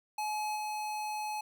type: tone with level steps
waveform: square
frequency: 850 Hz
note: G#5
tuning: 40 cents sharp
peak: -33 / -35 dBFS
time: 0.18-1.41 s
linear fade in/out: 5 ms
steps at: 0.55 s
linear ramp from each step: 20 ms
effects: none